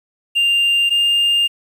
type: tone pair in turn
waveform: triangle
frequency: 2794 / 2808 Hz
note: F7 / F7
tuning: 0 / +9 cents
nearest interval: unison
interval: 9 cents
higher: second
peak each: -10 dBFS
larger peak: neither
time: 0.35-0.9 / 0.9-1.48 s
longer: second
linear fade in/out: 20 ms
effects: tanh soft clip ceiling -6 dBFS + 8-bit